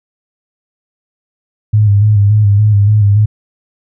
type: tone with vibrato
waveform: sine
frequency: 103.83 Hz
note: G#2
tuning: in tune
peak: -5 dBFS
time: 1.73-3.26 s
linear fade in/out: 10 ms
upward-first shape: square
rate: 3.5 Hz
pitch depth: 44 cents each way
effects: none